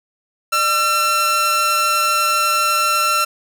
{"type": "tone pair together", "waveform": "sawtooth", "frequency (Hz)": [602.6, 1352], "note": ["D5", "E6"], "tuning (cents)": [44, 43], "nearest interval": "octave + major second", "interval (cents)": 1399, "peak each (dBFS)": [-23, -11], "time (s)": [0.52, 3.25], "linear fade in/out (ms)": 10, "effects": []}